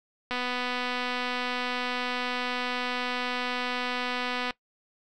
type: click train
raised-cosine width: 0.3 ms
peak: -15 dBFS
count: 1042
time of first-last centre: 0.31-4.508 s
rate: 248 Hz
effects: noise-tail reverb RT60 0.1 s tail -20 dB re dry